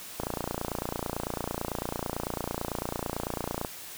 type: click train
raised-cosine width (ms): 1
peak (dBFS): -16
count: 101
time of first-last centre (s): 0.2-3.648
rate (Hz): 29
effects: white hiss -43 dBFS RMS until 3.97 s